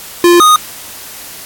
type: tone pair in turn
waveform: square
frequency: 348.1 / 1240.5 Hz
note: F4 / D#6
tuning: -6 / -6 cents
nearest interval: octave + minor seventh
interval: 2200 cents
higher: second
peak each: -4 dBFS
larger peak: neither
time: 0.24-0.4 / 0.4-0.56 s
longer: neither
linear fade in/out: 2 ms
effects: white hiss -29 dBFS RMS until 1.45 s + AAC 64 kbps